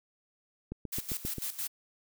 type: click train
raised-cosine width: 3 ms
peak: -24 dBFS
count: 6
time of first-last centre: 0.72-1.383 s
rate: 7.54 Hz
type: noise with tremolo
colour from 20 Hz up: blue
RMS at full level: -35 dBFS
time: 0.92-1.68 s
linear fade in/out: 10 ms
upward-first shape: square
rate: 6 Hz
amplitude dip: 75%
effects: none